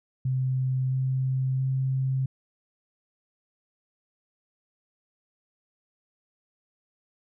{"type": "tone with pitch steps", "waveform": "sine", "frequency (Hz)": [130, 131.13, 132.27], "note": ["C3", "C3", "C3"], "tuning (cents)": [-11, 4, 19], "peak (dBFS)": -23, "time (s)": [0.25, 2.26], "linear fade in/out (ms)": 5, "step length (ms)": 670, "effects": []}